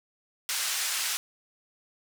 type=band-pass noise; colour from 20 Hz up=white; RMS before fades=-30 dBFS; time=0.49-1.17 s; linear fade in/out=0 ms; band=1200 to 9000 Hz; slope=12 dB/octave; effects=none